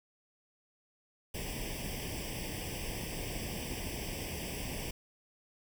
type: noise with comb filter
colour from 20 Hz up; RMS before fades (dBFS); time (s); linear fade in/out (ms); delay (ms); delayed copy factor
pink; -39; 1.34-4.91; 5; 0.37; +0.95
effects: none